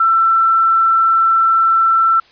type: tone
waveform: sine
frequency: 1339 Hz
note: E6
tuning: 27 cents sharp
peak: -9 dBFS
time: 0-2.2 s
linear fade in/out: 5 ms
effects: white hiss -48 dBFS RMS until 2.31 s + resampled to 11025 Hz